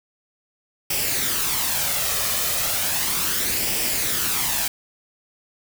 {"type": "noise with flanger", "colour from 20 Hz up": "white", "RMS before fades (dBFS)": -23, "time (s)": [0.9, 4.68], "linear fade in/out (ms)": 5, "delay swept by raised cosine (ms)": [0.37, 1.67], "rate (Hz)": 0.35, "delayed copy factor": 0.5, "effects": []}